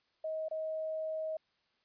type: tone with dropouts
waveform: sine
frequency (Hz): 632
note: D#5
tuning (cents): +27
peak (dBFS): -34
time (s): 0.24-1.37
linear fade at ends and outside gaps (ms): 5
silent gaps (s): 0.485-0.511
effects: white hiss -75 dBFS RMS until 1.84 s + resampled to 11025 Hz